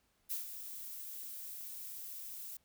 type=noise with ADSR envelope; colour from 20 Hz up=violet; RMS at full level=-37 dBFS; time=0.29-2.57 s; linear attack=26 ms; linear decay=130 ms; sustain=-9 dB; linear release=4 ms; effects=pink hiss -75 dBFS RMS until 2.64 s